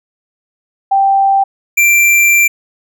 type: tone pair in turn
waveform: sine / square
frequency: 784 / 2357 Hz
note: G5 / D7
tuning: 0 / +6 cents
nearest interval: octave + perfect fifth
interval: 1906 cents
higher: second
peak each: -7 dBFS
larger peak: neither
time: 0.91-1.44 / 1.77-2.48 s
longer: second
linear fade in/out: 10 ms
effects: none